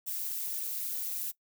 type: noise with amplitude modulation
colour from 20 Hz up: violet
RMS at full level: -32 dBFS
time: 0.06-1.32 s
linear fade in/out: 20 ms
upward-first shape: sine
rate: 180 Hz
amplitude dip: 75%
effects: noise-tail reverb RT60 0.1 s tail -19 dB re dry